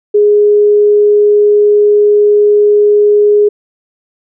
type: tone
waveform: sine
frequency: 415.3 Hz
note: G#4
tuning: in tune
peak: -4 dBFS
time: 0.14-3.49 s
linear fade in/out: 10 ms
effects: none